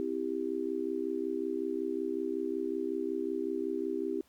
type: chord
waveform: sine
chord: C major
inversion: none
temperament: just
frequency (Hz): 261.6 / 327 / 392.4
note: C4 / E4 / G4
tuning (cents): 0 / -14 / +2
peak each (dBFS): -38 / -35 / -34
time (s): 0-4.21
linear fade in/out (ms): 0
effects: pink hiss -67 dBFS RMS until 4.28 s